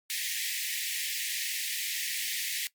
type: high-pass noise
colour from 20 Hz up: pink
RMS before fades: -33 dBFS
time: 0.1-2.67 s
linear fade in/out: 0 ms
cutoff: 1800 Hz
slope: 96 dB/octave
effects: noise-tail reverb RT60 0.1 s tail -19 dB re dry + MP3 96 kbps